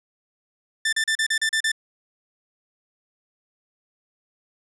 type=tone bursts; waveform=sawtooth; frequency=1776 Hz; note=A6; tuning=16 cents sharp; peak=-16 dBFS; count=8; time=0.85-1.718 s; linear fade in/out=5 ms; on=77 ms; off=36 ms; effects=resampled to 24000 Hz